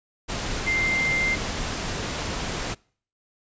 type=tone in noise; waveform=sine; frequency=2093 Hz; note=C7; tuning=in tune; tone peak=-21 dBFS; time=0.66-1.36 s; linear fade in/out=20 ms; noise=pink; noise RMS=-29 dBFS; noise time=0.28-2.75 s; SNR=+5 dB; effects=noise-tail reverb RT60 0.5 s tail -26 dB re dry + resampled to 16000 Hz